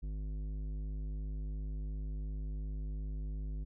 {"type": "tone with tanh clipping", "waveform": "sine", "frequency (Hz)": 51.4, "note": "G#1", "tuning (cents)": -17, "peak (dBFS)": -38, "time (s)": [0.02, 3.65], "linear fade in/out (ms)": 20, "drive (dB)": 12, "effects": []}